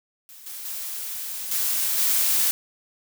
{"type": "noise with level steps", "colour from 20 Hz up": "blue", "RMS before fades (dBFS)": [-45, -36, -32, -24, -21], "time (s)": [0.29, 2.51], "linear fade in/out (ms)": 0, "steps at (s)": [0.46, 0.65, 1.51, 1.98], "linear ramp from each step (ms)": 5, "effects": []}